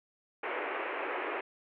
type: band-pass noise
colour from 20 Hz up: pink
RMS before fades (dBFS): -36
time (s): 0.43-1.41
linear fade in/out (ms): 5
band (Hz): 330 to 2600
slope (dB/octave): 48
effects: none